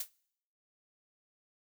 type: noise with exponential decay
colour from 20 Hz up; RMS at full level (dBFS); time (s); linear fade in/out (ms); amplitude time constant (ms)
blue; -31; 0-0.1; 5; 20
effects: noise-tail reverb RT60 0.7 s tail -23 dB re dry